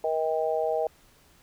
harmonic tone, 158.5 Hz, D#3, 32 cents sharp, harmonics 3 / 4 / 5, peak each -28 / -27 / -31 dBFS, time 0.04-0.87 s, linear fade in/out 2 ms, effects pink hiss -59 dBFS RMS until 1.42 s

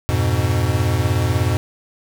square chord, F diminished, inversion none, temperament equal, 87.31 / 103.83 / 123.47 Hz, F2 / Ab2 / Cb3, 0 / 0 / 0 cents, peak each -21 dBFS, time 0.09-1.57 s, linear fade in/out 0 ms, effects none

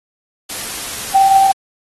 sine tone in noise, 778 Hz, G5, 13 cents flat, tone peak -7 dBFS, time 1.14-1.52 s, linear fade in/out 10 ms, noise white, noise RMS -25 dBFS, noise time 0.49-1.53 s, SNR +15 dB, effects AAC 32 kbps

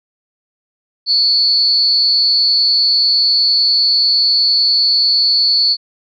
sine tone with amplitude modulation, 4435 Hz, C#8, in tune, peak -6 dBFS, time 1.06-5.77 s, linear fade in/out 50 ms, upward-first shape sine, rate 249 Hz, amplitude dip 80%, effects none

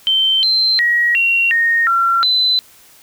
sine tone with pitch steps, 3107 / 4111 / 1903 / 2744 / 1853 / 1364 / 4024 Hz, G7 / C8 / A#6 / F7 / A#6 / F6 / B7, -16 / -31 / +35 / -31 / -11 / -41 / +32 cents, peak -11 dBFS, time 0.07-2.59 s, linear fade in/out 0 ms, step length 360 ms, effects white hiss -46 dBFS RMS until 3.02 s

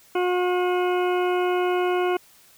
harmonic tone with a mistuned harmonic, 360 Hz, F#4, 47 cents flat, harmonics 1 / 2 / 3 / 4 / 6 / 7 / 8, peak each -21 / -27 / -31 / -33 / -37 / -38 / -39 dBFS, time 0.15-2.17 s, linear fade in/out 5 ms, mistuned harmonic 8, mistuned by +34 cents, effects white hiss -54 dBFS RMS until 2.57 s

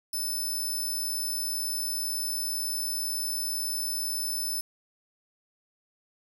10% pulse tone, 5274 Hz, E8, in tune, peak -23 dBFS, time 0.13-4.61 s, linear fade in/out 5 ms, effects none

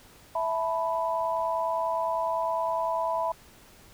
sine chord, E suspended fourth, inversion none, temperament just, 659.3 / 879 / 988.9 Hz, E5 / A5 / B5, 0 / -2 / +2 cents, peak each -29 / -34 / -28 dBFS, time 0.35-3.32 s, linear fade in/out 5 ms, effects pink hiss -54 dBFS RMS until 3.93 s

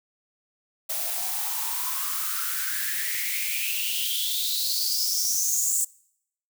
blue noise with high-pass filter sweep, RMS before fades -27 dBFS, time 0.89-5.85 s, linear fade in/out 10 ms, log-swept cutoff 620 to 7700 Hz, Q 8, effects noise-tail reverb RT60 0.7 s tail -24 dB re dry

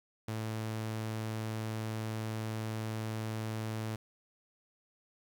sawtooth tone, 110 Hz, A2, in tune, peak -31 dBFS, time 0.28-3.96 s, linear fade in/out 5 ms, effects 11-bit

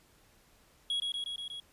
triangle tone with echo, 3322 Hz, G#7, in tune, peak -28 dBFS, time 0.9-1 s, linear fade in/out 2 ms, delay 120 ms, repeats 5, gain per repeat -2 dB, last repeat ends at 1.6 s, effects pink hiss -64 dBFS RMS until 1.72 s + resampled to 32000 Hz

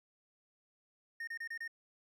triangle tone bursts, 1840 Hz, A#6, 23 cents flat, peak -37 dBFS, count 5, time 1.2-1.678 s, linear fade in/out 5 ms, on 74 ms, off 27 ms, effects none

